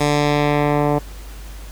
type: tone with low-pass filter sweep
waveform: 10% pulse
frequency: 146.83 Hz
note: D3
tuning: in tune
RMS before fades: -17 dBFS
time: 0-0.99 s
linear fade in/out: 10 ms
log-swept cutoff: 9300 to 920 Hz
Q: 0.89
effects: added 50 Hz sine -32 dBFS peak until 1.71 s + pink hiss -42 dBFS RMS until 1.71 s